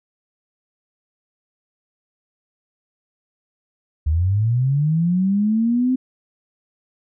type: linear sweep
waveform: sine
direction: up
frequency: 72.6 to 260.7 Hz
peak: -15 dBFS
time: 4.06-5.96 s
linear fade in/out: 10 ms
effects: none